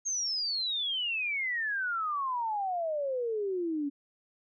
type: exponential sweep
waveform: sine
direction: down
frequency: 6530 to 277.2 Hz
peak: -29 dBFS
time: 0.05-3.9 s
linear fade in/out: 20 ms
effects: none